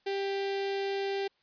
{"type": "tone with notch filter", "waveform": "sawtooth", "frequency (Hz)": 394, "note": "G4", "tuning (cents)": 9, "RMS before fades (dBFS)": -32, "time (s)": [0.06, 1.28], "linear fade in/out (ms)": 10, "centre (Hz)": 1200, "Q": 1.5, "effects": ["white hiss -71 dBFS RMS until 1.42 s", "resampled to 11025 Hz"]}